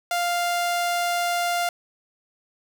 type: tone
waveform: sawtooth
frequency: 698.5 Hz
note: F5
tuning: in tune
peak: -18 dBFS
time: 0.11-1.69 s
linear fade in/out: 2 ms
effects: none